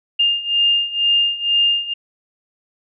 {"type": "beating tone pair", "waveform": "sine", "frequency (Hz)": [2812, 2814.1], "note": ["F7", "F7"], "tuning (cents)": [11, 13], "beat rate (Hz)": 2.1, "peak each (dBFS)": [-19, -16], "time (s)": [0.19, 1.94], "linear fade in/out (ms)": 10, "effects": []}